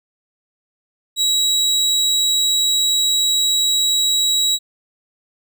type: tone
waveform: 30% pulse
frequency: 3871 Hz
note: B7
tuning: 35 cents flat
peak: -12 dBFS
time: 1.16-4.59 s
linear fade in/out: 50 ms
effects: none